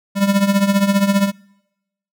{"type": "tone with tremolo", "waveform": "square", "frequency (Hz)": 198.5, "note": "G3", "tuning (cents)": 22, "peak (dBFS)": -10, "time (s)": [0.15, 1.32], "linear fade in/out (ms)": 50, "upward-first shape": "triangle", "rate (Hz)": 15, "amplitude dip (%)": 80, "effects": ["noise-tail reverb RT60 0.9 s tail -26 dB re dry"]}